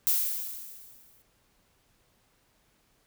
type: noise with exponential decay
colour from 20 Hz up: violet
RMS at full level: -23 dBFS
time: 0.07-1.22 s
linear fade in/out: 0 ms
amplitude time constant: 250 ms
effects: pink hiss -68 dBFS RMS until 3.06 s